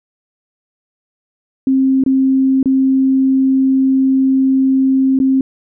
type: tone with dropouts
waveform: sine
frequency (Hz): 265.6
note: C4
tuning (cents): +26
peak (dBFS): -9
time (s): 1.67-5.41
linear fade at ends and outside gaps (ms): 2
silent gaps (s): 2.038-2.062 / 2.629-2.657 / 5.19-5.2
effects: none